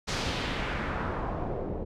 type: noise with low-pass filter sweep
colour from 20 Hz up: pink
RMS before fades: -32 dBFS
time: 0.07-1.85 s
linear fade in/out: 20 ms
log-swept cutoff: 5800 to 420 Hz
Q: 1.3
effects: none